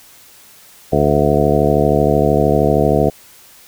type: harmonic tone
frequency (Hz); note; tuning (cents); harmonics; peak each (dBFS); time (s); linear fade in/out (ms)
73; D2; -10; 1 / 2 / 3 / 4 / 5 / 6 / 7 / 9 / 10; -22 / -18 / -20 / -21 / -20 / -17 / -19 / -18 / -22; 0.92-3.1; 10
effects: white hiss -44 dBFS RMS until 3.67 s